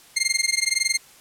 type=tone with amplitude modulation; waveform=15% pulse; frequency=2114 Hz; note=C7; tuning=17 cents sharp; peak=-10 dBFS; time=0.16-0.98 s; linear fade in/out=10 ms; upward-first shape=sine; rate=21.7 Hz; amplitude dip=95%; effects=white hiss -50 dBFS RMS until 1.2 s + low-pass 12000 Hz 12 dB/octave